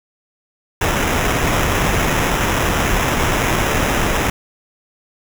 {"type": "noise with sample-and-hold", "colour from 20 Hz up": "pink", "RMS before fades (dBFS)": -17, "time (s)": [0.81, 4.3], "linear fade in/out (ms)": 5, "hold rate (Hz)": 4410, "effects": []}